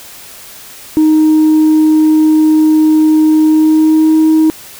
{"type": "tone with pitch glide", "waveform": "sine", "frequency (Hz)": [311.1, 315.4], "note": ["D#4", "D#4"], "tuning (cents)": [0, 24], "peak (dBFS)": -3, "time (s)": [0.97, 4.5], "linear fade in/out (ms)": 0, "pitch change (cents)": 24, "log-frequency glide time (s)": [3.47, 4.16], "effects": ["tanh soft clip ceiling -3 dBFS", "white hiss -33 dBFS RMS until 4.79 s"]}